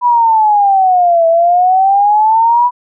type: exponential two-way sweep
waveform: sine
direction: down then up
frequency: 987.8 to 656 to 987.8 Hz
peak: -6 dBFS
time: 0.01-2.71 s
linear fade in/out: 50 ms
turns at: 1.27 s
effects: none